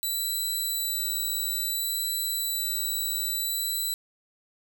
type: tone with vibrato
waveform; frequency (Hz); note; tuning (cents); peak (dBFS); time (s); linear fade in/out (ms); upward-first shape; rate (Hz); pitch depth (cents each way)
5% pulse; 3965; B7; +6; -20; 0.03-3.94; 0; sine; 0.59; 9
effects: none